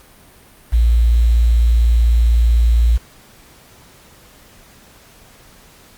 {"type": "tone with quantisation", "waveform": "sine", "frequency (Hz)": 57.9, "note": "A#1", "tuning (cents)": -11, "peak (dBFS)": -9, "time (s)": [0.72, 2.98], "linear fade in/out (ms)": 20, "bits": 6, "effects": ["pink hiss -46 dBFS RMS until 5.97 s", "Opus 48 kbps"]}